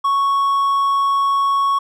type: tone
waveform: triangle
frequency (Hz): 1108.7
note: C#6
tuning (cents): 0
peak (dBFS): -12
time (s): 0.04-1.79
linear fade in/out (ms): 10
effects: none